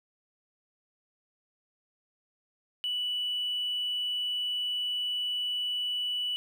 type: tone with hard clipping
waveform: sine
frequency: 2960 Hz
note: F#7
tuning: in tune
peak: -29 dBFS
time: 2.84-6.36 s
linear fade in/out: 0 ms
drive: 1 dB
effects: none